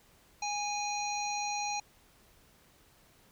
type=harmonic tone; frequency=824 Hz; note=G#5; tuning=14 cents flat; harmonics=1 / 3 / 5 / 7 / 8; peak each=-34 / -39 / -41 / -42 / -43 dBFS; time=0.42-1.8 s; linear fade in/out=5 ms; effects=pink hiss -63 dBFS RMS until 3.31 s